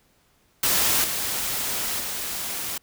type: noise with level steps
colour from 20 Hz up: white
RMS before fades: -21 / -27 / -30 dBFS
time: 0.63-2.78 s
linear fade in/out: 5 ms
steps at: 1.04 / 2 s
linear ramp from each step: 2 ms
effects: pink hiss -63 dBFS RMS until 2.82 s

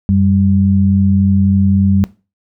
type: tone pair together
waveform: sine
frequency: 92.5 / 196 Hz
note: F#2 / G3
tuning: 0 / 0 cents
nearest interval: octave + minor second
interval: 1300 cents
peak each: -12 / -11 dBFS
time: 0.09-2.04 s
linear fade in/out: 0 ms
effects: noise-tail reverb RT60 0.3 s tail -19 dB re dry

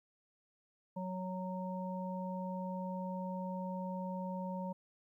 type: harmonic tone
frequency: 185 Hz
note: F#3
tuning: in tune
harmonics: 1 / 3 / 5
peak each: -39 / -44 / -44 dBFS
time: 0.96-4.73 s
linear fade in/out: 10 ms
effects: 13-bit

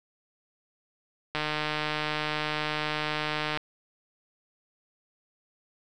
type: click train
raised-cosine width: 0.3 ms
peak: -13 dBFS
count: 339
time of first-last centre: 1.35-3.574 s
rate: 152 Hz
effects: none

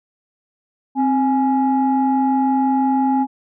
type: tone pair together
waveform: sine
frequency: 262.9 / 834.7 Hz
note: C4 / G#5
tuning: +8 / +9 cents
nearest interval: octave + minor sixth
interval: 2001 cents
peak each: -15 / -17 dBFS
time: 0.95-3.27 s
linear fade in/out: 50 ms
effects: tanh soft clip ceiling -8 dBFS

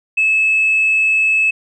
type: tone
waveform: sine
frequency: 2600 Hz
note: E7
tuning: 24 cents flat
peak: -10 dBFS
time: 0.17-1.51 s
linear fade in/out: 10 ms
effects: tanh soft clip ceiling -7 dBFS

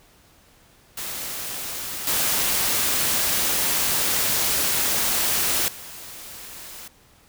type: noise with level steps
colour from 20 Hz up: white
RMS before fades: -31 / -22 / -39 dBFS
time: 0.97-6.88 s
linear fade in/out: 5 ms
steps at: 2.07 / 5.68 s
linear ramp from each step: 2 ms
effects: pink hiss -55 dBFS RMS until 7.28 s

